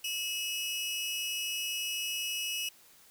sawtooth tone pair together, 2594 / 2912 Hz, E7 / F#7, -28 / -28 cents, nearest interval major second, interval 200 cents, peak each -34 / -31 dBFS, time 0.04-2.69 s, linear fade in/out 5 ms, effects white hiss -59 dBFS RMS until 3.1 s

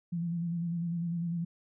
sine tone with vibrato, 170 Hz, F3, 46 cents flat, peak -30 dBFS, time 0.12-1.45 s, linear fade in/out 10 ms, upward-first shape square, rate 10 Hz, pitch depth 34 cents each way, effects none

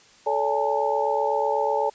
sine tone cluster, 435.8 / 569 / 828 / 896 Hz, A4 / C#5 / G#5 / A5, -17 / +45 / -5 / +31 cents, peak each -26 dBFS, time 0.26-1.9 s, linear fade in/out 10 ms, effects white hiss -53 dBFS RMS until 1.94 s + resampled to 16000 Hz

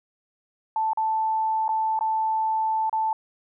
sine tone with dropouts, 880 Hz, A5, in tune, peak -21 dBFS, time 0.76-3.13 s, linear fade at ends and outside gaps 2 ms, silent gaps 0.933-0.973 / 1.681-1.69 / 1.991-2.009 / 2.896-2.928 s, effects none

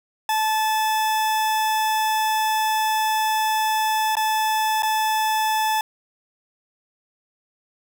40% pulse tone with dropouts, 870 Hz, A5, 20 cents flat, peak -18 dBFS, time 0.29-5.81 s, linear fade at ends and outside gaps 2 ms, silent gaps 4.154-4.168 / 4.823-4.831 s, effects none

